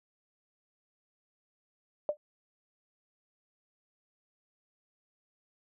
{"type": "tone with exponential decay", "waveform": "sine", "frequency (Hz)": 596, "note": "D5", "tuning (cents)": 25, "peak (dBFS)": -22, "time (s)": [2.09, 2.17], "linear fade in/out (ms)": 1, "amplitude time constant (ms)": 16, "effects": []}